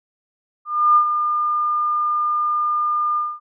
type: tone with ADSR envelope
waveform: sine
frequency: 1207 Hz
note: D6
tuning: 47 cents sharp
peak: -9 dBFS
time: 0.65-3.4 s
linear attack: 310 ms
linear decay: 83 ms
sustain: -8 dB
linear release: 230 ms
effects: none